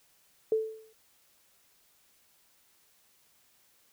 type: tone with exponential decay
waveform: sine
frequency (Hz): 440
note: A4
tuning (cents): 0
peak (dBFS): -21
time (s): 0.52-0.93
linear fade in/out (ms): 2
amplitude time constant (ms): 88
effects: white hiss -66 dBFS RMS until 3.92 s